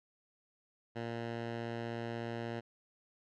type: tone with low-pass filter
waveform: 10% pulse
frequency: 116.54 Hz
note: A#2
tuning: in tune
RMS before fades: -40 dBFS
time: 0.95-2.61 s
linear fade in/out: 20 ms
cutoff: 3200 Hz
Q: 0.7
effects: none